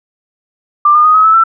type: tone with pitch steps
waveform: sine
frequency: 1185 / 1214.1 / 1243.9 / 1274.5 / 1305.8 / 1337.8 Hz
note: D6 / D#6 / D#6 / D#6 / E6 / E6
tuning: +15 / -43 / -1 / +41 / -17 / +25 cents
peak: -4 dBFS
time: 0.85-1.438 s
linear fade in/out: 5 ms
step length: 98 ms
effects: none